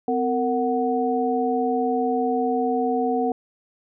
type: tone cluster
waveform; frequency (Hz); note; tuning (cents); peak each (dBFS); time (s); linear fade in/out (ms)
sine; 255.3 / 460.1 / 740; C4 / A#4 / F#5; -42 / -23 / 0; -24; 0.08-3.32; 2
effects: none